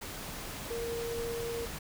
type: tone in noise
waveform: sine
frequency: 466.2 Hz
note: A#4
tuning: in tune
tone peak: -34 dBFS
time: 0.7-1.66 s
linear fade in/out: 10 ms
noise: pink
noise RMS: -41 dBFS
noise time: 0.01-1.79 s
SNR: +4 dB
effects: none